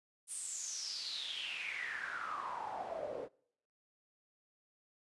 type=noise with band-pass filter sweep; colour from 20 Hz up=pink; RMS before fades=-42 dBFS; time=0.27-3.29 s; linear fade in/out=50 ms; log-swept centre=9600 to 460 Hz; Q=8.3; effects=noise-tail reverb RT60 0.7 s tail -25 dB re dry + resampled to 24000 Hz